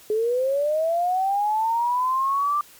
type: linear sweep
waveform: sine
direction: up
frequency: 419.3 to 1188 Hz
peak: -19 dBFS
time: 0.1-2.61 s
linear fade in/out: 2 ms
effects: white hiss -49 dBFS RMS until 2.79 s + MP3 96 kbps